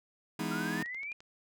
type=chord; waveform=sawtooth; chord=E major seventh; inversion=none; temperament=just; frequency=164.81 / 206 / 247.2 / 309 Hz; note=E3 / G#3 / B3 / D#4; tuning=0 / -14 / +2 / -12 cents; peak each=-34 / -33 / -35 / -34 dBFS; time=0.39-0.83 s; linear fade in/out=5 ms
type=exponential sweep; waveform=sine; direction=up; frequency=1364 to 2453 Hz; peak=-37 dBFS; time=0.51-1.13 s; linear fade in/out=5 ms
type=click train; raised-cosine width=0.2 ms; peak=-35 dBFS; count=5; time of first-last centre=0.86-1.205 s; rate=11.6 Hz
effects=none